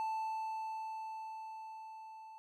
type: tone with level ramp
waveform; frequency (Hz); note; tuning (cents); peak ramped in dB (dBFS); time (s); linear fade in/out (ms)
triangle; 881; A5; +2; -32 to -48; 0-2.38; 0
effects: none